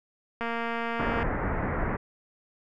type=click train; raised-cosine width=0.5 ms; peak=-17 dBFS; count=191; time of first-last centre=0.41-1.229 s; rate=232 Hz
type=low-pass noise; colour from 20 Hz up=pink; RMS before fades=-29 dBFS; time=0.99-1.97 s; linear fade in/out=10 ms; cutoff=2000 Hz; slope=48 dB/octave
effects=none